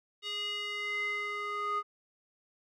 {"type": "tone with band-pass filter sweep", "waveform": "square", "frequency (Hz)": 413.1, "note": "G#4", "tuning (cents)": -9, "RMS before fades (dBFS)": -35, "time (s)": [0.22, 1.83], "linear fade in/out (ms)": 50, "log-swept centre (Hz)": [3300, 1300], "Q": 5.1, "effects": []}